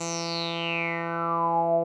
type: tone with low-pass filter sweep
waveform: 10% pulse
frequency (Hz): 167.9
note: E3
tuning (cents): +32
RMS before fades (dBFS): -27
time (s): 0-1.84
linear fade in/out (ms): 10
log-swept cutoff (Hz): 7100 to 590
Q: 9.3
effects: none